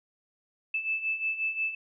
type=beating tone pair; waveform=sine; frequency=2625 / 2630.6 Hz; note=E7 / E7; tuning=-8 / -4 cents; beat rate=5.6 Hz; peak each=-34 / -29 dBFS; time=0.74-1.75 s; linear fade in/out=5 ms; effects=none